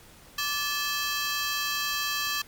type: ring-modulated tone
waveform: 15% pulse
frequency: 1450 Hz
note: F#6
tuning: 35 cents flat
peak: -17 dBFS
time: 0.38-2.42 s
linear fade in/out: 5 ms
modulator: 286 Hz
effects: pink hiss -52 dBFS RMS until 2.47 s + MP3 96 kbps